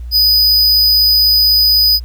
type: tone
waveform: square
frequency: 4978 Hz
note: D#8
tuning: in tune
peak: -8 dBFS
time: 0.11-2 s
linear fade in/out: 50 ms
effects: added 60 Hz sine -23 dBFS peak until 2.04 s + pink hiss -53 dBFS RMS until 2.04 s